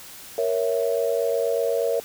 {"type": "chord", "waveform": "sine", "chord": "A# diminished", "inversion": "none", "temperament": "equal", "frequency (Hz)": [466.2, 554.4, 659.3], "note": ["A#4", "C#5", "E5"], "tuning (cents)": [0, 0, 0], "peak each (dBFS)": [-23, -25, -27], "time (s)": [0.38, 2], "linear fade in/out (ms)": 2, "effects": ["white hiss -42 dBFS RMS until 2.04 s"]}